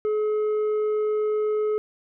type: tone with tanh clipping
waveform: sine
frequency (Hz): 426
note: G#4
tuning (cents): +44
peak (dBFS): -22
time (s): 0.05-1.78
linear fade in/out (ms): 0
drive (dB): 5
effects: none